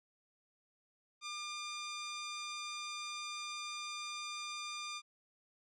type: tone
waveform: 10% pulse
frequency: 1201 Hz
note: D6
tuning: 38 cents sharp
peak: -32 dBFS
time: 1.21-5.02 s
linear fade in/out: 50 ms
effects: low-pass 7000 Hz 12 dB/octave